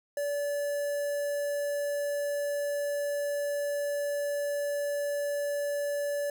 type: tone with notch filter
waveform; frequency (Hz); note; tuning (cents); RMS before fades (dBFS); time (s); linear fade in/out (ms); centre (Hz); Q
square; 576; D5; -34; -31; 0.17-6.3; 2; 3300; 0.59
effects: 11-bit